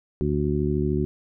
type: harmonic tone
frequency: 73.42 Hz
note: D2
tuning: in tune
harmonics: 1 / 2 / 3 / 4 / 5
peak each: -28 / -26 / -28 / -30 / -26 dBFS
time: 0.21-1.05 s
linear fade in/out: 0 ms
effects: none